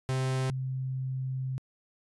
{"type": "tone pair in turn", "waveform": ["45% pulse", "sine"], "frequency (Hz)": [130.9, 130.9], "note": ["C3", "C3"], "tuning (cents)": [1, 1], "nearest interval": "unison", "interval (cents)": 0, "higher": "neither", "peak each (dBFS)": [-27, -30], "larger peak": "first", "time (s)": [[0.09, 0.5], [0.5, 1.58]], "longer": "second", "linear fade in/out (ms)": 0, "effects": ["resampled to 24000 Hz"]}